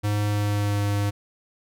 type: tone with pitch glide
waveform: square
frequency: 103.83 to 101.99 Hz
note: G#2 to G#2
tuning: 0 to -31 cents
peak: -22 dBFS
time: 0.03-1.11 s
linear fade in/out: 20 ms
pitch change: -31 cents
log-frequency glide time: 0.27-0.85 s
effects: none